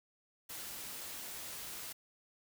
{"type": "noise", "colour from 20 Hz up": "white", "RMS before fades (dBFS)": -45, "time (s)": [0.49, 1.93], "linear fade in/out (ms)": 10, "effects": []}